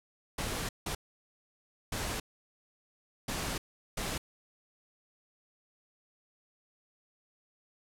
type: noise bursts at uneven times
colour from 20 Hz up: pink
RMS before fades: -35 dBFS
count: 5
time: 0.38-0.69 / 0.86-0.95 / 1.92-2.2 / 3.28-3.58 / 3.97-4.18 s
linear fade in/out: 5 ms
effects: low-pass 12000 Hz 12 dB/octave